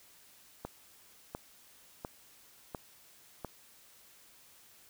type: click train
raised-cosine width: 1 ms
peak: -24 dBFS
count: 5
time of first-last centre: 0.65-3.447 s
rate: 1.43 Hz
effects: white hiss -60 dBFS RMS until 4.89 s